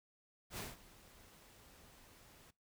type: noise with ADSR envelope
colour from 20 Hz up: pink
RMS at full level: -43 dBFS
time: 0.5-2.51 s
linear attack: 79 ms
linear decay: 180 ms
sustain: -19 dB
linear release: 11 ms
effects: noise-tail reverb RT60 0.2 s tail -20 dB re dry